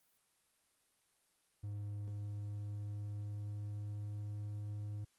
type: tone with pitch glide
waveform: triangle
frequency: 102.8 to 103.99 Hz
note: G#2 to G#2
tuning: -17 to +3 cents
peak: -38 dBFS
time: 1.63-5.05 s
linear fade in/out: 10 ms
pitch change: +20 cents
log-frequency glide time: 1.95-4.66 s
effects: white hiss -75 dBFS RMS until 5.18 s + Opus 32 kbps